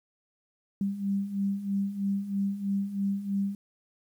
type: beating tone pair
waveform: sine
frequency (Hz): 196 / 199.1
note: G3 / G3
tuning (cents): 0 / +27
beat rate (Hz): 3.1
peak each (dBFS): -33 / -28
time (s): 0.81-3.55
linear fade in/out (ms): 2
effects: 10-bit